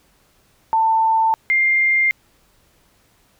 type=tone pair in turn; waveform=sine; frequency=892 / 2107 Hz; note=A5 / C7; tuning=+23 / +12 cents; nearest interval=octave + minor third; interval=1489 cents; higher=second; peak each=-13 dBFS; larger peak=neither; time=0.73-1.34 / 1.5-2.11 s; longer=neither; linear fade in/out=0 ms; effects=pink hiss -58 dBFS RMS until 3.39 s